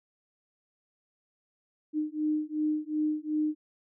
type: beating tone pair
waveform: sine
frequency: 304.1 / 306.8 Hz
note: D#4 / D#4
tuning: -40 / -24 cents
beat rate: 2.7 Hz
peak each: -30 dBFS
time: 1.93-3.55 s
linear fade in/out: 50 ms
effects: none